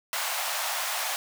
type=high-pass noise; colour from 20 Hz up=pink; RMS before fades=-30 dBFS; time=0.13-1.16 s; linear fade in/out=0 ms; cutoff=630 Hz; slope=48 dB/octave; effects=none